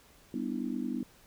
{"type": "chord", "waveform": "sine", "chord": "E minor seventh", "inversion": "first", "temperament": "just", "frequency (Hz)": [197.78, 247.2, 296.7, 329.6], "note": ["G3", "B3", "D4", "E4"], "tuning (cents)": [16, 2, 18, 0], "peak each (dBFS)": [-39, -34, -38, -40], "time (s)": [0.34, 1.03], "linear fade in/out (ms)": 2, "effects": ["pink hiss -60 dBFS RMS until 1.26 s"]}